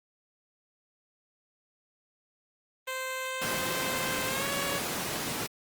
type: tone with pitch glide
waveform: 10% pulse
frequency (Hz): 520 to 560.6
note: C5 to C#5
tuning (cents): -11 to +19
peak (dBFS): -24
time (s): 2.87-4.79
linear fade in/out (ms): 10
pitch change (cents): +130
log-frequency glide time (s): 4.26-4.49
type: noise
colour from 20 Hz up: pink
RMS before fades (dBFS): -32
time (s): 3.41-5.47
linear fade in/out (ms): 10
effects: high-pass 150 Hz 12 dB/octave + Opus 24 kbps